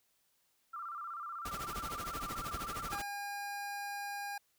sine tone with vibrato, 1270 Hz, D#6, 35 cents sharp, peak -40 dBFS, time 0.73-2.99 s, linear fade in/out 10 ms, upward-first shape square, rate 16 Hz, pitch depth 110 cents each way
pink noise with tremolo, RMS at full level -40 dBFS, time 1.45-3.02 s, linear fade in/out 5 ms, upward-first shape triangle, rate 13 Hz, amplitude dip 90%
25% pulse tone, 810 Hz, G#5, 43 cents flat, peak -35 dBFS, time 2.92-4.38 s, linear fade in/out 5 ms
effects white hiss -75 dBFS RMS until 4.58 s

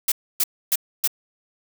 blue noise bursts, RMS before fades -19 dBFS, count 4, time 0.08-1.076 s, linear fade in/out 5 ms, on 39 ms, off 280 ms, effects none

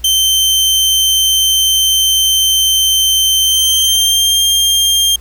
sawtooth tone with pitch glide, 3106 to 3197 Hz, G7 to G7, -17 to +33 cents, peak -6 dBFS, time 0.04-5.16 s, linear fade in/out 5 ms, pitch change +50 cents, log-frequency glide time 3.42-4.42 s, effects added 60 Hz sine -31 dBFS peak until 5.2 s + pink hiss -45 dBFS RMS until 5.2 s

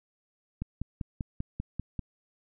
click train, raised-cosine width 5 ms, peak -20 dBFS, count 8, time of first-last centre 0.62-1.993 s, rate 5.1 Hz, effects none

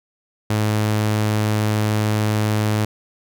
sawtooth tone, 106.8 Hz, G#2, 49 cents sharp, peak -13 dBFS, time 0.5-2.85 s, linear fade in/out 5 ms, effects none

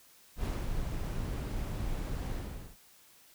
brown noise with ADSR envelope, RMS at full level -31 dBFS, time 0.36-2.77 s, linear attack 82 ms, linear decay 210 ms, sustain -4 dB, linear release 440 ms, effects white hiss -60 dBFS RMS until 3.34 s

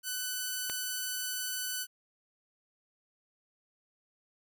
5% pulse tone, 1498 Hz, F#6, 21 cents sharp, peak -22 dBFS, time 0.03-1.87 s, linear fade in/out 50 ms
click, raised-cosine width 0.3 ms, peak -22 dBFS, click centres 0.698 s
effects none

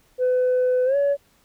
sine tone with pitch glide, 504 to 565.7 Hz, B4 to C#5, +35 to +35 cents, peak -15 dBFS, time 0.18-1.17 s, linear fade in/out 50 ms, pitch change +200 cents, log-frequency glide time 0.85-0.96 s, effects tanh soft clip ceiling -15 dBFS + pink hiss -60 dBFS RMS until 1.44 s

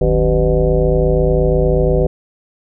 sine tone with frequency modulation, 270.8 Hz, C#4, 40 cents flat, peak -10 dBFS, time 0.01-2.07 s, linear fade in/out 5 ms, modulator 114 Hz, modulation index 2.7, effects none

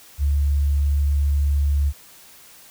sine tone, 71.5 Hz, D2, 46 cents flat, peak -16 dBFS, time 0.18-1.93 s, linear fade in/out 50 ms, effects white hiss -47 dBFS RMS until 2.7 s

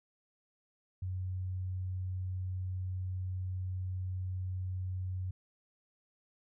sine tone, 92.5 Hz, F#2, in tune, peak -34 dBFS, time 1.02-5.31 s, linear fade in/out 5 ms, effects none

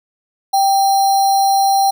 sine tone with sample-and-hold, 784 Hz, G5, in tune, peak -10 dBFS, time 0.53-1.91 s, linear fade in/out 10 ms, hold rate 4900 Hz, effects none

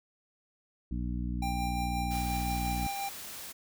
harmonic tone, 60.4 Hz, B1, 38 cents flat, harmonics 1 / 2 / 3 / 4 / 5, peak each -33 / -40 / -38 / -40 / -43 dBFS, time 0.91-2.87 s, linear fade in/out 5 ms
square tone with tremolo, 793 Hz, G5, 20 cents sharp, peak -33 dBFS, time 1.42-3.09 s, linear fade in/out 5 ms, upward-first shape sine, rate 5.7 Hz, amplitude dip 30%
white noise, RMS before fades -43 dBFS, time 2.1-3.53 s, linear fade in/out 20 ms
effects none

